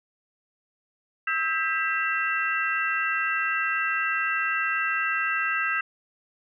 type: tone cluster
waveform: sine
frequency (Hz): 1298 / 1596 / 1971 / 2702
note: E6 / G6 / B6 / E7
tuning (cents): -27 / +31 / -4 / +42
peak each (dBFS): -29 / -27 / -30 / -30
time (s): 1.27-5.81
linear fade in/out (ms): 5
effects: none